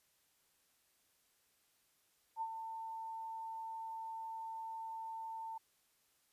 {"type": "tone with ADSR envelope", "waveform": "sine", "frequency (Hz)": 897, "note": "A5", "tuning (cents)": 33, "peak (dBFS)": -35, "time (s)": [2.36, 5.58], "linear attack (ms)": 54, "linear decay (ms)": 58, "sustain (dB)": -7, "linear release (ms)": 6, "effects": ["white hiss -75 dBFS RMS until 6.32 s", "resampled to 32000 Hz"]}